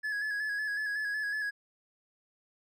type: tone with vibrato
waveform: triangle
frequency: 1691 Hz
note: G#6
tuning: 31 cents sharp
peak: -29 dBFS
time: 0.03-1.51 s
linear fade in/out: 20 ms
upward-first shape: square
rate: 5.4 Hz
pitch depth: 32 cents each way
effects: none